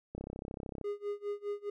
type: click train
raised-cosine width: 2 ms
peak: -27 dBFS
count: 23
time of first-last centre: 0.15-0.813 s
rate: 33.2 Hz
type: tone with tremolo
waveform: triangle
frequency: 409.9 Hz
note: G#4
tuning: 23 cents flat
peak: -30 dBFS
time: 0.84-1.7 s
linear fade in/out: 5 ms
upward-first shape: sine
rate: 4.9 Hz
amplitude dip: 95%
effects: none